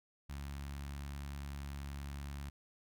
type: tone with notch filter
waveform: sawtooth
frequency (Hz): 70.4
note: C#2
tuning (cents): +27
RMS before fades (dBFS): -44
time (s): 0.29-2.5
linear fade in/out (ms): 10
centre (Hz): 460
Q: 0.68
effects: none